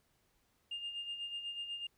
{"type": "tone with tremolo", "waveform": "sine", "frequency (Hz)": 2816, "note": "F7", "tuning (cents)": 14, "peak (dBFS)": -36, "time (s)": [0.71, 1.87], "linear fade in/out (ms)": 5, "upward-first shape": "sine", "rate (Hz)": 8.1, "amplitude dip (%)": 60, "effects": ["tanh soft clip ceiling -34 dBFS", "pink hiss -75 dBFS RMS until 1.97 s"]}